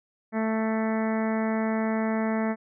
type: harmonic tone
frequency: 220.8 Hz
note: A3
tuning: 6 cents sharp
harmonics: 1 / 2 / 3 / 4 / 5 / 6 / 7 / 8 / 9 / 10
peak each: -25 / -33 / -32 / -36 / -41 / -40 / -44 / -40 / -41 / -45 dBFS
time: 0.32-2.56 s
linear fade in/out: 50 ms
effects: none